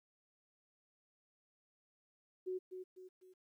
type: tone with echo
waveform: sine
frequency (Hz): 370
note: F#4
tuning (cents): 0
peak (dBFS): -37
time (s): 2.46-2.59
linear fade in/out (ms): 20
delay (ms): 250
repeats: 3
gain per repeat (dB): -7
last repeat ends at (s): 3.34
effects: 13-bit